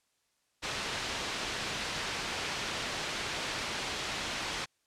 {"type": "low-pass noise", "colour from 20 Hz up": "white", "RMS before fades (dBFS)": -36, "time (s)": [0.62, 4.66], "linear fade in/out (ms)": 20, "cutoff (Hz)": 4100, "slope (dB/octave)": 12, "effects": ["white hiss -75 dBFS RMS until 4.86 s", "low-pass 9000 Hz 12 dB/octave"]}